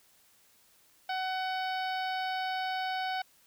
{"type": "harmonic tone", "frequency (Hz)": 750, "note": "F#5", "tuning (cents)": 23, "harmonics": [1, 2, 3, 4, 5, 6, 7], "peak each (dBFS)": [-32, -38, -42, -44, -46, -48, -49], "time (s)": [1.09, 3.22], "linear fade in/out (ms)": 5, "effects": ["white hiss -64 dBFS RMS until 3.46 s"]}